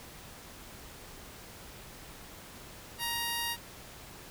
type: tone with notch filter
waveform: 5% pulse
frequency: 939 Hz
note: A#5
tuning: 12 cents sharp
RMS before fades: -34 dBFS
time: 2.98-3.57 s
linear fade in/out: 50 ms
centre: 7200 Hz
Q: 1.2
effects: pink hiss -49 dBFS RMS until 4.3 s